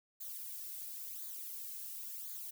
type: noise with flanger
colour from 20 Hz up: violet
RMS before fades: -45 dBFS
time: 0.2-2.51 s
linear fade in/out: 10 ms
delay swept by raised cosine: 0.36 to 2.16 ms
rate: 0.95 Hz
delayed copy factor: -0.7
effects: none